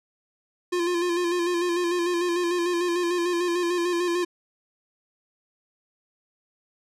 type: tone with vibrato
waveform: square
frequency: 349.2 Hz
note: F4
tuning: in tune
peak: -23 dBFS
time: 0.72-4.25 s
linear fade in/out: 10 ms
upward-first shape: square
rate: 6.7 Hz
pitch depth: 35 cents each way
effects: low-pass 9000 Hz 12 dB/octave